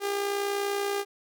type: tone with amplitude modulation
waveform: sawtooth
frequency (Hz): 402.4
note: G4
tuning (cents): +45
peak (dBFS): -21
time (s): 0-1.05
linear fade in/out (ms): 50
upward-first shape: sine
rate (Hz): 60.4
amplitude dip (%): 45
effects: none